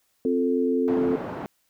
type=chord; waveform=sine; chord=F major; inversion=second; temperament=equal; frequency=261.6 / 349.2 / 440 Hz; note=C4 / F4 / A4; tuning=0 / 0 / 0 cents; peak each=-23 / -28 / -24 dBFS; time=0.25-1.16 s; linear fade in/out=2 ms
type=band-pass noise; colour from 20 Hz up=pink; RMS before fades=-33 dBFS; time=0.88-1.46 s; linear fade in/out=0 ms; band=170 to 960 Hz; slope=12 dB/octave
effects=white hiss -69 dBFS RMS until 1.69 s